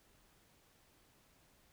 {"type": "silence", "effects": ["pink hiss -69 dBFS RMS until 1.72 s"]}